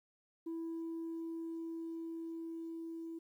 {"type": "tone with level ramp", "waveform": "sine", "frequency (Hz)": 329.6, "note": "E4", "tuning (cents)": 0, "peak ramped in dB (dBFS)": [-36, -41], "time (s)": [0.46, 3.19], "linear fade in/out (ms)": 10, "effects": ["tanh soft clip ceiling -37 dBFS", "12-bit"]}